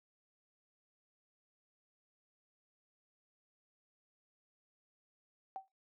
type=tone with exponential decay; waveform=sine; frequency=769 Hz; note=G5; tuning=33 cents flat; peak=-36 dBFS; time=5.56-5.68 s; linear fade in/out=0 ms; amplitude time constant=26 ms; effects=noise-tail reverb RT60 0.2 s tail -19 dB re dry + high-pass 300 Hz 12 dB/octave